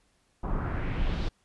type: noise with low-pass filter sweep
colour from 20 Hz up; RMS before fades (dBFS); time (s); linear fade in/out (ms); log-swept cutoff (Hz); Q
brown; -29; 0.43-1.29; 10; 1000 to 4600; 2.1
effects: pink hiss -69 dBFS RMS until 1.44 s + resampled to 24000 Hz